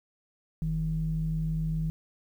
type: tone pair together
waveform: sine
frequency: 43.94 / 158.6 Hz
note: F1 / D#3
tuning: +11 / +33 cents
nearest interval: octave + minor seventh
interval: 2222 cents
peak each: -32 / -27 dBFS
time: 0.62-1.9 s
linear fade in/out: 0 ms
effects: tanh soft clip ceiling -19 dBFS + 10-bit